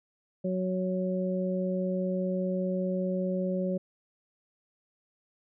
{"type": "harmonic tone", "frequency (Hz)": 185, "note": "F#3", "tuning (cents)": 0, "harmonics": [1, 2, 3], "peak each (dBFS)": [-29, -35, -32], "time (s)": [0.44, 3.78], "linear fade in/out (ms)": 10, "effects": []}